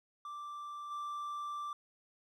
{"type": "tone with level steps", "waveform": "triangle", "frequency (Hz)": 1174.7, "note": "D6", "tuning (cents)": 0, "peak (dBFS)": [-40, -36], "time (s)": [0.25, 1.73], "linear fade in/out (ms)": 2, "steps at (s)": 0.9, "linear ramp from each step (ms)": 20, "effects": []}